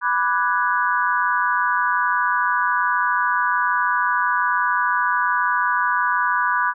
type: chord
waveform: sine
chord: G# half-diminished seventh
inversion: first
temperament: equal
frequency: 987.8 / 1174.7 / 1480 / 1661.2 Hz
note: B5 / D6 / F#6 / G#6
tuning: 0 / 0 / 0 / 0 cents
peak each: -21 / -23 / -22 / -25 dBFS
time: 0.01-6.74 s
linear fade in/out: 50 ms
effects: none